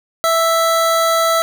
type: tone pair together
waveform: square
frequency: 659.2 / 1318.5 Hz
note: E5 / E6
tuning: 0 / 0 cents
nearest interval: octave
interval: 1200 cents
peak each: -16 dBFS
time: 0.24-1.42 s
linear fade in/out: 0 ms
effects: none